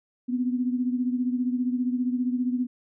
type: beating tone pair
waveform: sine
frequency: 246.9 / 261.9 Hz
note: B3 / C4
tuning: 0 / +2 cents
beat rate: 15 Hz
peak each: -24 / -30 dBFS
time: 0.28-2.67 s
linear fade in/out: 20 ms
effects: none